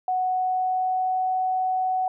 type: tone with pitch glide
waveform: sine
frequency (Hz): 740 to 746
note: F#5 to F#5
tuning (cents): 0 to +14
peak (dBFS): -21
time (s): 0.08-2.08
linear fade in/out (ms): 2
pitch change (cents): +14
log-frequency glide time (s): 0.18-1.31
effects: none